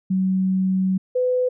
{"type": "tone pair in turn", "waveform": "sine", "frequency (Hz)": [188.3, 502.7], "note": ["F#3", "B4"], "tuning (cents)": [31, 31], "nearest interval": "octave + perfect fourth", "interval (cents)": 1700, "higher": "second", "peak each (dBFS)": -17, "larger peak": "neither", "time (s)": [[0.1, 0.98], [1.15, 1.49]], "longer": "first", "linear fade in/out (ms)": 10, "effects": []}